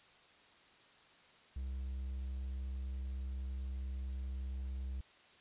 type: tone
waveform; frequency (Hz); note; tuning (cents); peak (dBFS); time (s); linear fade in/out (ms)
triangle; 65.41; C2; 0; -36; 1.56-5.01; 5
effects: white hiss -63 dBFS RMS until 5.4 s + resampled to 8000 Hz